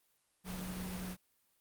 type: tone in noise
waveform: sine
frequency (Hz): 183.5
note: F#3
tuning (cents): -14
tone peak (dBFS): -41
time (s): 0.44-1.17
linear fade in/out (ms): 50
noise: pink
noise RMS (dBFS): -45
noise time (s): 0.44-1.17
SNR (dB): +1
effects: white hiss -75 dBFS RMS until 1.6 s + Opus 32 kbps